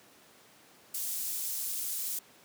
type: high-pass noise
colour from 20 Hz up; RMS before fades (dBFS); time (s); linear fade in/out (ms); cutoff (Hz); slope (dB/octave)
pink; -35; 0.94-2.19; 5; 8900; 12
effects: pink hiss -58 dBFS RMS until 2.44 s + high-pass 200 Hz 12 dB/octave